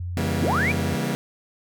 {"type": "tone", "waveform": "sine", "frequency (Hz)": 88.5, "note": "F2", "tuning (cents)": 23, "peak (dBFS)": -27, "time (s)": [0, 0.95], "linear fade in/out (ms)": 5}
{"type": "chord", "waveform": "sawtooth", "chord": "C# diminished seventh", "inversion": "none", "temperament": "just", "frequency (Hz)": [138.59, 166.31, 199.57, 239.5], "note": ["C#3", "E3", "G3", "Bb3"], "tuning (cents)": [0, 16, 31, 47], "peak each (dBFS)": -25, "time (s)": [0.17, 1.15], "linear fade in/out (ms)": 0}
{"type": "linear sweep", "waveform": "sine", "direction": "up", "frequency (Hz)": [89, 2463], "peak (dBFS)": -21, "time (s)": [0.41, 0.72], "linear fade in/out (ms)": 5}
{"effects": []}